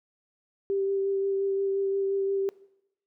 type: tone with vibrato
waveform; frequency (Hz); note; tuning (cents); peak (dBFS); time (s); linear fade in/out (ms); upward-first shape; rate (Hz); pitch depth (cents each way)
sine; 392; G4; 0; -24; 0.7-2.49; 0; sine; 5.7; 13
effects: noise-tail reverb RT60 0.8 s tail -20 dB re dry